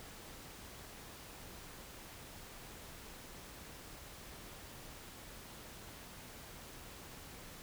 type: silence
effects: pink hiss -52 dBFS RMS until 7.62 s